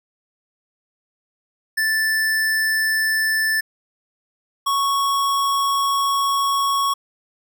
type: tone pair in turn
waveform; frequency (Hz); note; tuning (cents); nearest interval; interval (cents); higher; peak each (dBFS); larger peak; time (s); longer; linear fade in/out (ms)
square; 1760 / 1108.7; A6 / C#6; 0 / 0; minor sixth; 800; first; -18; neither; 1.77-3.61 / 4.66-6.94; second; 10
effects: none